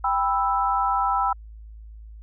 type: chord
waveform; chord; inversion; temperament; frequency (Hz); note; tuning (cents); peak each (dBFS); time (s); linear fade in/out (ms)
sine; E minor; first; just; 791.1 / 988.9 / 1318.5; G5 / B5 / E6; +16 / +2 / 0; -24; 0.04-1.33; 5
effects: added 54 Hz sine -39 dBFS peak until 2.22 s